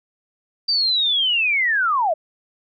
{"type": "linear sweep", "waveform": "sine", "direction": "down", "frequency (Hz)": [4699, 595], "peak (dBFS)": -16, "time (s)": [0.68, 2.14], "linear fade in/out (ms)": 10, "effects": []}